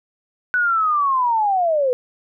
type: linear sweep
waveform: sine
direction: down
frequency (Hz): 1494 to 485.4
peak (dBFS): -15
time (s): 0.54-1.93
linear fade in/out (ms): 0
effects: none